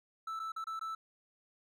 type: tone with dropouts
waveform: triangle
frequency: 1318.5 Hz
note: E6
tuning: in tune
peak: -35 dBFS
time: 0.27-0.95 s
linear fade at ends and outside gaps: 5 ms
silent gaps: 0.394-0.398 / 0.52-0.562 / 0.642-0.669 / 0.794-0.811 s
effects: none